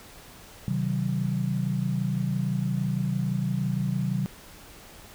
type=chord; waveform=sine; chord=C diminished; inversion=none; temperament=just; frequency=130.81 / 156.98 / 188.37 Hz; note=C3 / Eb3 / Gb3; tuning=0 / +16 / +31 cents; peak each=-28 / -30 / -28 dBFS; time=0.68-4.26 s; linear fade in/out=0 ms; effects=pink hiss -48 dBFS RMS until 5.14 s